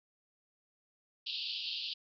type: band-pass noise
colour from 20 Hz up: white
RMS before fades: -39 dBFS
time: 1.26-1.94 s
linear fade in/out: 10 ms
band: 2700 to 4800 Hz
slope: 96 dB/octave
effects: none